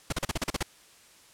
pink noise bursts, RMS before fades -28 dBFS, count 9, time 0.1-0.629 s, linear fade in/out 5 ms, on 25 ms, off 38 ms, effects white hiss -56 dBFS RMS until 1.33 s + low-pass 10000 Hz 12 dB/octave

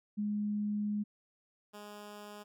sine / 10% pulse tone pair in turn, 208.2 / 207.4 Hz, G#3 / G#3, +5 / -2 cents, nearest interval unison, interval 7 cents, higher first, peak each -31 / -38 dBFS, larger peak first, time 0.17-1.04 / 1.73-2.44 s, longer first, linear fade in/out 20 ms, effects none

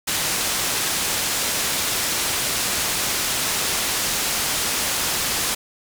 white low-pass noise, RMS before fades -23 dBFS, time 0.07-5.55 s, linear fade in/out 10 ms, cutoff 9800 Hz, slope 12 dB/octave, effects none

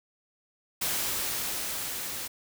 white noise with level ramp, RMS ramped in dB -29 to -36 dBFS, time 0.81-2.28 s, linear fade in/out 10 ms, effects none

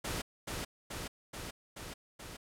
pink noise with echo, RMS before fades -37 dBFS, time 0.04-0.22 s, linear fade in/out 10 ms, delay 430 ms, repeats 5, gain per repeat -2 dB, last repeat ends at 2.37 s, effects low-pass 12000 Hz 12 dB/octave

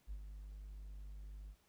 triangle tone with ADSR envelope, 50.5 Hz, G#1, 48 cents flat, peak -37 dBFS, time 0.07-1.56 s, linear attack 44 ms, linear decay 69 ms, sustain -8 dB, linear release 62 ms, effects tanh soft clip ceiling -39 dBFS + pink hiss -74 dBFS RMS until 1.68 s

